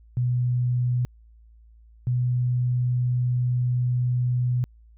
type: tone pair in turn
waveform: sine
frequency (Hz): 123.47 / 123.9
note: B2 / B2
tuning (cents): 0 / +6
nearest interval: unison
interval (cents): 6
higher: second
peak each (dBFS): -20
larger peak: neither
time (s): 0.17-1.05 / 2.07-4.64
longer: second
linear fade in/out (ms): 0
effects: added 56 Hz sine -49 dBFS peak until 4.97 s